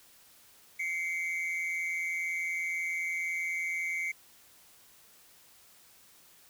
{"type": "tone pair together", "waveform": "triangle", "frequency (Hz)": [2093, 2263], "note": ["C7", "C#7"], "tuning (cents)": [0, 35], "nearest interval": "minor second", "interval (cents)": 135, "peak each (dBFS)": [-31, -32], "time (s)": [0.79, 4.12], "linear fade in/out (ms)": 10, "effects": ["tanh soft clip ceiling -23 dBFS", "white hiss -59 dBFS RMS until 6.49 s"]}